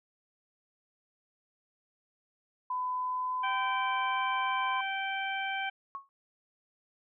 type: tone with pitch glide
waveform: sine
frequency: 1005 to 1025.5 Hz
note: B5 to C6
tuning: +30 to -35 cents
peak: -30 dBFS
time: 2.7-4.81 s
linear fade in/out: 5 ms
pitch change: +35 cents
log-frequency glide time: 2.9-4.25 s
type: harmonic tone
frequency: 778 Hz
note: G5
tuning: 13 cents flat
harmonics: 1 / 2 / 3 / 4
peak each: -35 / -36 / -37 / -41 dBFS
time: 3.43-5.7 s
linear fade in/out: 10 ms
type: tone with exponential decay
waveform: sine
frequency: 1100 Hz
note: C#6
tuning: 14 cents flat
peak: -33 dBFS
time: 5.95-6.09 s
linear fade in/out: 0 ms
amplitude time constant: 30 ms
effects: none